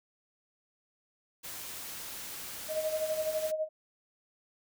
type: noise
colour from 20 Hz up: white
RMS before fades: -42 dBFS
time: 1.43-3.52 s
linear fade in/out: 20 ms
type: tone with tremolo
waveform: sine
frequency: 625 Hz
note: D#5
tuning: 8 cents sharp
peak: -27 dBFS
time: 2.68-3.69 s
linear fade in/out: 50 ms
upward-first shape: sine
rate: 12 Hz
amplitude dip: 65%
effects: none